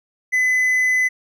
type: tone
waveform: triangle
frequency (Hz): 2014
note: B6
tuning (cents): +33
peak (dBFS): -13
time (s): 0.32-1.09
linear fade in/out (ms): 20
effects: none